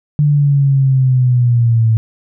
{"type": "linear sweep", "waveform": "sine", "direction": "down", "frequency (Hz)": [148.7, 110.4], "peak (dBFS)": -8, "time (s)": [0.19, 1.97], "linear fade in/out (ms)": 0, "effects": []}